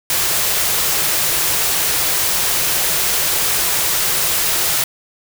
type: band-stop noise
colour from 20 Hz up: white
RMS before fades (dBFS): -17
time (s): 0.1-4.84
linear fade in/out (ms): 2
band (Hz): 200 to 300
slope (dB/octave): 96
effects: none